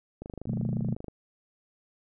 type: click train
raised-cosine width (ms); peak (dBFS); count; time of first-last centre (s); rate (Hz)
2; -25; 23; 0.22-1.083; 25.5
type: chord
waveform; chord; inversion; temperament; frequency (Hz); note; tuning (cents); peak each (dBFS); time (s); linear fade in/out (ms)
sine; B dominant seventh; none; just; 123.47 / 154.34 / 185.21 / 222.2; B2 / D#3 / F#3 / A3; 0 / -14 / +2 / +17; -31 / -34 / -34 / -33; 0.47-0.95; 5
effects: none